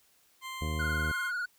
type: tone with pitch glide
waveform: 20% pulse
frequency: 1046.5 to 1059.3 Hz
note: C6 to C6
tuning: 0 to +21 cents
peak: -33 dBFS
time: 0.41-1.32 s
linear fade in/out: 50 ms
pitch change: +21 cents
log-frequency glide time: 0.73-1.19 s
type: harmonic tone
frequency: 77.7 Hz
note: D#2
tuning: 2 cents flat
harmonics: 1 / 2 / 3 / 4 / 5 / 6 / 7 / 9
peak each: -32 / -38 / -42 / -44 / -46 / -48 / -49 / -51 dBFS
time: 0.61-1.12 s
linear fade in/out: 10 ms
type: tone with vibrato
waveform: triangle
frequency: 1446 Hz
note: F#6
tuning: 40 cents flat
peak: -29 dBFS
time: 0.79-1.46 s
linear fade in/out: 10 ms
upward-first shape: sine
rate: 20 Hz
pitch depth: 56 cents each way
effects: white hiss -66 dBFS RMS until 1.58 s